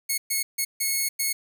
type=tone bursts at uneven times; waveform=5% pulse; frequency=2188 Hz; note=C#7; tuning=23 cents flat; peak=-13 dBFS; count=5; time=0.09-0.18 / 0.3-0.43 / 0.58-0.65 / 0.8-1.09 / 1.19-1.33 s; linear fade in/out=10 ms; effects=none